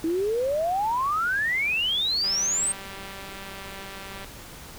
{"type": "exponential sweep", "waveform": "sine", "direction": "up", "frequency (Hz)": [315.7, 8630], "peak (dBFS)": -22, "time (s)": [0.04, 2.72], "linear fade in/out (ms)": 2}
{"type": "click train", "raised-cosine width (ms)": 0.3, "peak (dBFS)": -24, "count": 392, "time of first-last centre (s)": [2.24, 4.245], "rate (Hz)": 195}
{"effects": ["pink hiss -43 dBFS RMS until 4.78 s"]}